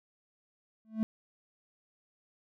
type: tone with exponential growth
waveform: triangle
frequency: 220 Hz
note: A3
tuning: in tune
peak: -21 dBFS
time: 0.85-1.03 s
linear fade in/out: 0 ms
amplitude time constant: 37 ms
effects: none